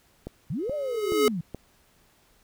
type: click train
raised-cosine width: 2 ms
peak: -21 dBFS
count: 4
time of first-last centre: 0.27-1.547 s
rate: 2.35 Hz
type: linear two-way sweep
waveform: sine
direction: up then down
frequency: 113.1 to 610 to 152.8 Hz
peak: -27 dBFS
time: 0.5-1.41 s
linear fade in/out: 5 ms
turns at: 0.74 s
type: tone with exponential growth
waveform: square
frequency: 424.4 Hz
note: G#4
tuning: 38 cents sharp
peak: -17 dBFS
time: 0.59-1.28 s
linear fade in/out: 1 ms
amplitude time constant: 150 ms
effects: pink hiss -62 dBFS RMS until 2.43 s